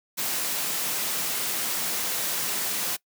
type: high-pass noise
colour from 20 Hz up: white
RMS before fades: -28 dBFS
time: 0.17-2.97 s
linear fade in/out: 20 ms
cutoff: 130 Hz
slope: 24 dB/octave
effects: noise-tail reverb RT60 0.1 s tail -22 dB re dry